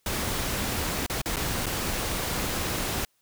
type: noise with dropouts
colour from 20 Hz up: pink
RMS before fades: -29 dBFS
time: 0.06-3.05 s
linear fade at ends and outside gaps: 2 ms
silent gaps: 1.064-1.098 / 1.216-1.258 / 1.36-1.367 / 1.659-1.665 s
effects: white hiss -70 dBFS RMS until 3.21 s